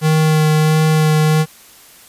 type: tone with vibrato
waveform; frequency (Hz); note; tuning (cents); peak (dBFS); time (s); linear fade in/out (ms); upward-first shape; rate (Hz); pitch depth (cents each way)
square; 155.56; D#3; 0; -11; 0.01-1.46; 50; sine; 1.5; 13
effects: white hiss -43 dBFS RMS until 2.08 s + resampled to 32000 Hz